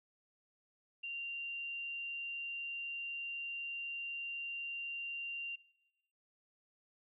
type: tone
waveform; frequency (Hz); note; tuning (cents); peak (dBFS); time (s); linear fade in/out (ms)
sine; 2774; F7; -12; -39; 1.03-5.56; 10
effects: noise-tail reverb RT60 1.0 s tail -19 dB re dry